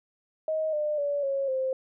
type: tone with pitch steps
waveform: sine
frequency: 629 / 600.9 / 574.1 / 548.5 / 524.1 Hz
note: D#5 / D5 / D5 / C#5 / C5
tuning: +19 / +40 / -39 / -18 / +3 cents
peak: -25 dBFS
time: 0.48-1.73 s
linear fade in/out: 2 ms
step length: 250 ms
effects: none